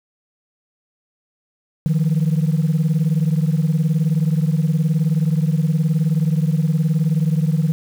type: beating tone pair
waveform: sine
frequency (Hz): 152.6 / 171.6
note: D#3 / F3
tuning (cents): -33 / -30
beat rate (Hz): 19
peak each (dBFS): -15 / -17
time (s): 1.86-7.72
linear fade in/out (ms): 0
effects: tanh soft clip ceiling -11 dBFS + 7-bit